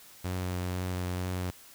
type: tone with vibrato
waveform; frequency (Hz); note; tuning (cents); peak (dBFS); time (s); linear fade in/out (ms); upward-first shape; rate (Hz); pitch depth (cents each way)
sawtooth; 90.8; F#2; -32; -27; 0.24-1.51; 10; triangle; 2.1; 22
effects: white hiss -53 dBFS RMS until 1.74 s